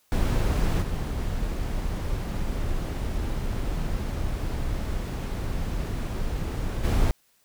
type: noise with level steps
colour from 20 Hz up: brown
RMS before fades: -22 / -28 / -21 dBFS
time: 0.12-7.11 s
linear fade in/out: 0 ms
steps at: 0.81 / 6.83 s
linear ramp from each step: 20 ms
effects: white hiss -65 dBFS RMS until 7.44 s